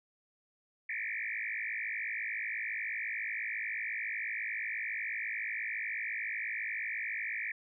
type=tone with frequency modulation; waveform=sine; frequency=2070 Hz; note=C7; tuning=19 cents flat; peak=-34 dBFS; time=0.89-7.52 s; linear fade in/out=5 ms; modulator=54.1 Hz; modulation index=5.7; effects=none